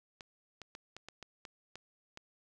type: clicks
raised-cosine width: 0.2 ms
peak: -29 dBFS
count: 9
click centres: 0.208 / 0.617 / 0.751 / 0.966 / 1.086 / 1.227 / 1.452 / 1.756 / 2.174 s
effects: none